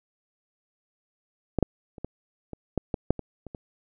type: clicks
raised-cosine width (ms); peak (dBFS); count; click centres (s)
2; -10 / -6 / -29 / -18 / -23 / -11 / -13 / -6 / -20 / -26 / -24; 11; 1.587 / 1.627 / 1.982 / 2.046 / 2.533 / 2.777 / 2.942 / 3.106 / 3.193 / 3.467 / 3.548
effects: none